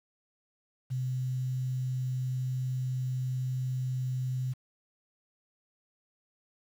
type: tone with quantisation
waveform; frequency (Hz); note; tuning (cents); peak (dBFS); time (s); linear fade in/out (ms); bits
sine; 128.5; C3; -31; -29; 0.9-4.54; 20; 9
effects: none